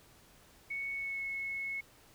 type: tone with pitch glide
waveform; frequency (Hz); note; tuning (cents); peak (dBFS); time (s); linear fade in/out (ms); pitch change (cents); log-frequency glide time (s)
sine; 2217 to 2190; C#7 to C#7; 0 to -22; -35; 0.7-1.81; 10; -22; 0.93-1.24
effects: pink hiss -61 dBFS RMS until 2.14 s